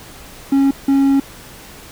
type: tone bursts at uneven times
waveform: triangle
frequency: 274.5 Hz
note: C#4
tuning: 17 cents flat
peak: -8 dBFS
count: 2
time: 0.52-0.71 / 0.88-1.2 s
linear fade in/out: 5 ms
effects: pink hiss -38 dBFS RMS until 1.91 s